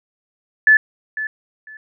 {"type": "tone with echo", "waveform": "sine", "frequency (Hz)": 1735, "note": "A6", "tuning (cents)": -25, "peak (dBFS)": -7, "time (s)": [0.67, 0.77], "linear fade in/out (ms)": 2, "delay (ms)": 500, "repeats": 2, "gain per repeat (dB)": -14, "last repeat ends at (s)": 1.77, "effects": []}